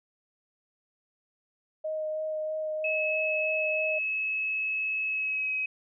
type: tone with vibrato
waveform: sine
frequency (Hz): 622.3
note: D#5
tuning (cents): 0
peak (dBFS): -29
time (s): 1.84-3.99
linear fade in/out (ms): 10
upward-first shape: sine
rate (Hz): 3.1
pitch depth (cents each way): 10
type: tone with pitch glide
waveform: sine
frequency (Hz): 2583 to 2540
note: E7 to D#7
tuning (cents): -36 to +35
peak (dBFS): -27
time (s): 2.84-5.66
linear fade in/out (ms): 5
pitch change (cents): -29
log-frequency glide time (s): 5.07-5.53
effects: none